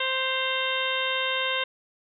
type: harmonic tone with a mistuned harmonic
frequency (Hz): 523.3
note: C5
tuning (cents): 0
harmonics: 1 / 2 / 3 / 4 / 5 / 6 / 7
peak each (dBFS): -32 / -32 / -32 / -32 / -32 / -32 / -32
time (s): 0-1.64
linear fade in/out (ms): 5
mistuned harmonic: 5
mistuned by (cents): +71
effects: none